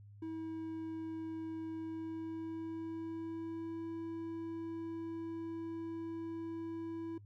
triangle tone with pitch glide, 322.1 to 329.4 Hz, E4 to E4, -40 to -1 cents, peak -37 dBFS, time 0.22-7.18 s, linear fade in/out 5 ms, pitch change +39 cents, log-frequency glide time 1.73-3.87 s, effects noise-tail reverb RT60 0.1 s tail -18 dB re dry + added 102 Hz sine -53 dBFS peak until 7.25 s

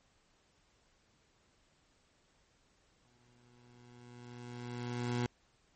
20% pulse tone with exponential growth, 121.4 Hz, B2, 29 cents flat, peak -26 dBFS, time 3.05-5.26 s, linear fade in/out 0 ms, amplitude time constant 480 ms, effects pink hiss -71 dBFS RMS until 5.75 s + MP3 32 kbps

